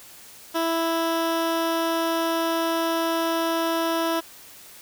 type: tone with notch filter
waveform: 15% pulse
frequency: 330 Hz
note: E4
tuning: 2 cents sharp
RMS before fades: -24 dBFS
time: 0.54-4.21 s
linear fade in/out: 20 ms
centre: 7700 Hz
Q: 1.9
effects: white hiss -46 dBFS RMS until 4.81 s